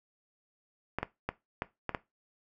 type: clicks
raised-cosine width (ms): 0.5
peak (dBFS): -16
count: 6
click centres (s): 0.986 / 1.03 / 1.29 / 1.621 / 1.893 / 1.948
effects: noise-tail reverb RT60 0.2 s tail -17 dB re dry